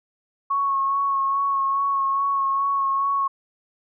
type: tone with vibrato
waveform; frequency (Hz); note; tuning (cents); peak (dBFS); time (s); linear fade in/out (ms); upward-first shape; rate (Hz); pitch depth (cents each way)
sine; 1101; C#6; -12; -19; 0.5-3.28; 10; sine; 2.4; 21
effects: none